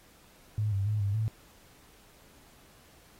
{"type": "tone with pitch steps", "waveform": "sine", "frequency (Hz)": [106.3, 98.4, 106.1, 100.2, 110], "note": ["G#2", "G2", "G#2", "G2", "A2"], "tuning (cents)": [41, 7, 38, 38, 0], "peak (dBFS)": -26, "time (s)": [0.58, 1.28], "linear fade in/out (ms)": 0, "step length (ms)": 140, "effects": ["pink hiss -59 dBFS RMS until 3.19 s", "AAC 48 kbps"]}